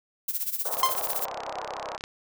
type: noise with tremolo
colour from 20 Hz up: violet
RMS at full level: -27 dBFS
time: 0.28-1.25 s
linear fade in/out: 5 ms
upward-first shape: sine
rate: 16 Hz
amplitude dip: 80%
type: band-pass noise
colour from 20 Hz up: pink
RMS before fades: -36 dBFS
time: 0.65-1.97 s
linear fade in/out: 5 ms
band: 550 to 1100 Hz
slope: 24 dB/octave
type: click train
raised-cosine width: 0.2 ms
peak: -19 dBFS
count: 44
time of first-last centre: 0.74-2.039 s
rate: 33.1 Hz
type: tone with exponential decay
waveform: 45% pulse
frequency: 1047 Hz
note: C6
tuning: 1 cent sharp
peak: -16 dBFS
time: 0.83-1.02 s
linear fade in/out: 2 ms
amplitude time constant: 40 ms
effects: none